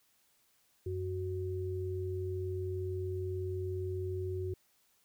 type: tone pair together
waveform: sine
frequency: 92.65 / 370.6 Hz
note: F#2 / F#4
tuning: +3 / +3 cents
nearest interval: 2 octaves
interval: 2400 cents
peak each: -36 / -37 dBFS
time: 0.86-4.54 s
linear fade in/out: 5 ms
effects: white hiss -71 dBFS RMS until 5.04 s